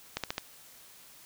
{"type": "clicks", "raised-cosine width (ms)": 0.2, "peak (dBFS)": -14, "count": 4, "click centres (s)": [0.17, 0.237, 0.305, 0.381], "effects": ["white hiss -54 dBFS RMS until 1.25 s"]}